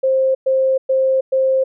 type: tone bursts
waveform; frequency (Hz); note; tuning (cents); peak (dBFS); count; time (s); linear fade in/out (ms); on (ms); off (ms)
sine; 528; C5; +16; -12; 4; 0.03-1.64; 10; 320; 110
effects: none